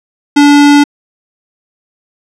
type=tone; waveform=square; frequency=288.8 Hz; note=D4; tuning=29 cents flat; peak=-3 dBFS; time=0.36-0.84 s; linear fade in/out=10 ms; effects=low-pass 7000 Hz 12 dB/octave

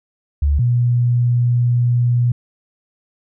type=tone pair in turn; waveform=sine; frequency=72.1 / 121.26 Hz; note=D2 / B2; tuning=-31 / -31 cents; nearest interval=major sixth; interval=900 cents; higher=second; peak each=-12 dBFS; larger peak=neither; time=0.42-0.59 / 0.59-2.32 s; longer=second; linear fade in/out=5 ms; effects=none

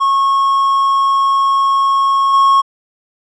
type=tone with level steps; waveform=triangle; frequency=1094 Hz; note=C#6; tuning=23 cents flat; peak=-8 / -5 dBFS; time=0-2.62 s; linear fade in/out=20 ms; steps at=2.33 s; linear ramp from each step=10 ms; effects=resampled to 24000 Hz

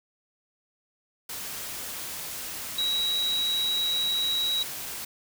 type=tone in noise; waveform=sine; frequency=3866 Hz; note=B7; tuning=38 cents flat; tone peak=-24 dBFS; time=2.78-4.63 s; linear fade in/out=5 ms; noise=white; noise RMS=-36 dBFS; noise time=1.29-5.05 s; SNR=+9 dB; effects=none

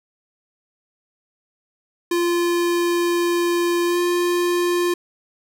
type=tone with pitch glide; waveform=square; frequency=346.4 to 351.2 Hz; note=F4 to F4; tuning=-14 to +10 cents; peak=-18 dBFS; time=2.11-4.94 s; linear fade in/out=5 ms; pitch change=+24 cents; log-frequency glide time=3.86-3.99 s; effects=none

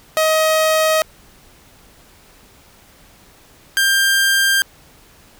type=tone pair in turn; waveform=sawtooth; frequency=631 / 1590 Hz; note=D#5 / G6; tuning=+24 / +24 cents; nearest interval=octave + major third; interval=1600 cents; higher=second; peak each=-9 dBFS; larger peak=neither; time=0.17-1.02 / 3.77-4.62 s; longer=neither; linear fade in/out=0 ms; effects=pink hiss -48 dBFS RMS until 5.39 s

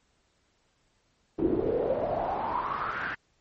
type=noise with band-pass filter sweep; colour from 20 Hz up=brown; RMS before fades=-29 dBFS; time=1.38-3.15 s; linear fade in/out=10 ms; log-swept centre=330 to 1700 Hz; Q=6.4; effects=pink hiss -70 dBFS RMS until 3.4 s + MP3 32 kbps

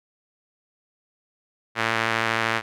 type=tone with band-pass filter; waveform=sawtooth; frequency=113.3 Hz; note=A#2; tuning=49 cents flat; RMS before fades=-24 dBFS; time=1.75-2.62 s; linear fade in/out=50 ms; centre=1800 Hz; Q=1.3; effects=none

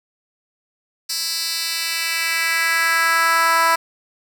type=tone with high-pass filter sweep; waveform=10% pulse; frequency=330 Hz; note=E4; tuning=2 cents sharp; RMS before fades=-19 dBFS; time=1.09-3.76 s; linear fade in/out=10 ms; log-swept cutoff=5000 to 970 Hz; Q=1.9; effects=none

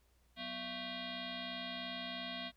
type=tone with frequency modulation; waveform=sine; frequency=1975.5 Hz; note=B6; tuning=in tune; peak=-40 dBFS; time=0.36-2.52 s; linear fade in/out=50 ms; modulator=432 Hz; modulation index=4.5; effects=added 60 Hz sine -69 dBFS peak until 2.56 s + pink hiss -75 dBFS RMS until 2.56 s

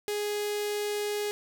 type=tone with notch filter; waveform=sawtooth; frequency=415.3 Hz; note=G#4; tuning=in tune; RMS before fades=-31 dBFS; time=0.08-1.31 s; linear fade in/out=0 ms; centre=1100 Hz; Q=0.9; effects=none

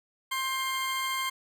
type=tone pair together; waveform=20% pulse; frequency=1057.2 / 1579 Hz; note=C6 / G6; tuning=+18 / +12 cents; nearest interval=perfect fifth; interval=694 cents; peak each=-24 / -36 dBFS; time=0.31-1.3 s; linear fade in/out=10 ms; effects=none

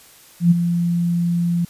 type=tone with ADSR envelope; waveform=sine; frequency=172.2 Hz; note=F3; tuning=24 cents flat; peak=-7 dBFS; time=0.4-1.65 s; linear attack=110 ms; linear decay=20 ms; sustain=-9 dB; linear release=5 ms; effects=white hiss -47 dBFS RMS until 1.69 s + resampled to 32000 Hz

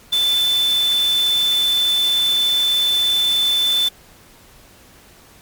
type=tone in noise; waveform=sine; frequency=3520 Hz; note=A7; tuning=in tune; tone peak=-14 dBFS; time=0.12-3.89 s; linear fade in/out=10 ms; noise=white; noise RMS=-29 dBFS; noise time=0.12-3.89 s; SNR=+12 dB; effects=pink hiss -47 dBFS RMS until 5.41 s + MP3 96 kbps

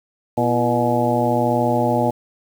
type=harmonic tone with a mistuned harmonic; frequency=120.9 Hz; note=B2; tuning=36 cents flat; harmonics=1 / 2 / 3 / 4 / 5 / 6 / 7; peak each=-24 / -22 / -25 / -24 / -22 / -25 / -22 dBFS; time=0.37-2.11 s; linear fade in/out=10 ms; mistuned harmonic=3; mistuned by=-90 cents; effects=7-bit

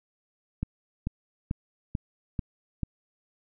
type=click train; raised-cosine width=5 ms; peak=-16 dBFS; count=6; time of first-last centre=0.63-2.833 s; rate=2.27 Hz; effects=none

